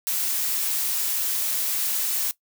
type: noise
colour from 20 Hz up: blue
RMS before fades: -25 dBFS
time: 0.07-2.31 s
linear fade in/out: 0 ms
effects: noise-tail reverb RT60 0.1 s tail -18 dB re dry